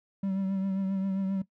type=tone with vibrato; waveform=triangle; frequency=192.9 Hz; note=G3; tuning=28 cents flat; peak=-25 dBFS; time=0.23-1.42 s; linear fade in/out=5 ms; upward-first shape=triangle; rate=7.5 Hz; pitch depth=38 cents each way; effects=noise-tail reverb RT60 0.1 s tail -17 dB re dry